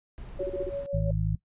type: noise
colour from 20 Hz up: brown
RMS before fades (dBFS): -41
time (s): 0.18-0.86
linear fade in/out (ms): 0
type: tone with tremolo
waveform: sine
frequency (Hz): 562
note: C#5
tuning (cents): +24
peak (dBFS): -28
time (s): 0.39-1.11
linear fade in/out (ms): 5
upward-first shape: sine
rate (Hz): 5.9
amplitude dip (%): 65
type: tone bursts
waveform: sine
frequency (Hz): 370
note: F#4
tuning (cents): 0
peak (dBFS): -29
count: 5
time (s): 0.4-0.696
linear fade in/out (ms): 5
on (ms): 32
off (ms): 34
type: harmonic tone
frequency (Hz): 53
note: G#1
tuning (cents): +36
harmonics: 1 / 2 / 3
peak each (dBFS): -29 / -29 / -29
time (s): 0.93-1.36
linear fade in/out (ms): 10
effects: noise-tail reverb RT60 0.1 s tail -19 dB re dry + resampled to 8000 Hz